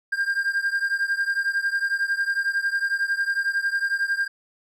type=beating tone pair; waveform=triangle; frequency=1597 / 1608 Hz; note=G6 / G6; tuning=+32 / +44 cents; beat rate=11 Hz; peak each=-22 / -24 dBFS; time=0.12-4.28 s; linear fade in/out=10 ms; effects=none